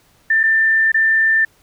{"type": "tone with dropouts", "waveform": "sine", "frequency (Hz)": 1784, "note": "A6", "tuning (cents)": 23, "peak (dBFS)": -11, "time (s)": [0.3, 1.45], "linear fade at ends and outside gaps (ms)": 5, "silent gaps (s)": [[0.432, 0.436], [0.919, 0.943]], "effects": ["pink hiss -55 dBFS RMS until 1.62 s"]}